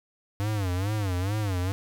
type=tone with vibrato; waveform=square; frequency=98.1 Hz; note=G2; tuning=2 cents sharp; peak=-26 dBFS; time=0.4-1.72 s; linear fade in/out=0 ms; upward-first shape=sine; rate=2.3 Hz; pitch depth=170 cents each way; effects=none